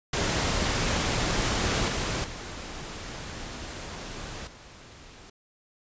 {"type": "noise with level steps", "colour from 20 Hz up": "pink", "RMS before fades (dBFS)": [-26, -29, -38, -48], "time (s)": [0.13, 5.3], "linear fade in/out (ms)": 5, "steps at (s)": [1.88, 2.24, 4.47], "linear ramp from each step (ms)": 2, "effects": ["resampled to 16000 Hz"]}